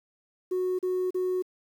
sine tone bursts, 367.5 Hz, F#4, 12 cents flat, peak -23 dBFS, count 3, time 0.51-1.424 s, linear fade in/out 10 ms, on 280 ms, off 37 ms, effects tanh soft clip ceiling -23 dBFS + 9-bit

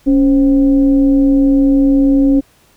sine tone with frequency modulation, 277.2 Hz, C#4, in tune, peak -7 dBFS, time 0.06-2.41 s, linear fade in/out 20 ms, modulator 247 Hz, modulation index 0.41, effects pink hiss -51 dBFS RMS until 2.76 s

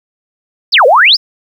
sine exponential two-way sweep, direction down then up, 5500 to 466.2 to 5500 Hz, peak -3 dBFS, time 0.72-1.17 s, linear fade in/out 20 ms, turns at 0.86 s, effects 7-bit

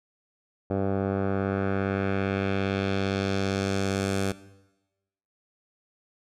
10% pulse tone with low-pass filter sweep, 97.6 Hz, G2, 7 cents flat, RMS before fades -27 dBFS, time 0.7-4.32 s, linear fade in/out 5 ms, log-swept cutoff 770 to 10000 Hz, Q 1.2, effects noise-tail reverb RT60 1.0 s tail -17 dB re dry

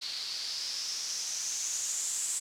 blue noise with low-pass filter sweep, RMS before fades -35 dBFS, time 0.01-2.4 s, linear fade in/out 20 ms, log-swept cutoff 4300 to 7800 Hz, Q 5.5, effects none

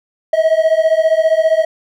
triangle beating tone pair, 633 / 648 Hz, D#5 / E5, +30 / -30 cents, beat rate 15 Hz, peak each -11 dBFS, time 0.33-1.65 s, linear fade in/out 5 ms, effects none

